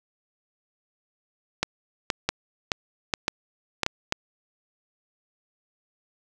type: clicks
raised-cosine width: 0.2 ms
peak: -5 dBFS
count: 9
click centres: 1.63 / 2.102 / 2.29 / 2.718 / 3.138 / 3.281 / 3.833 / 3.864 / 4.124 s
effects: none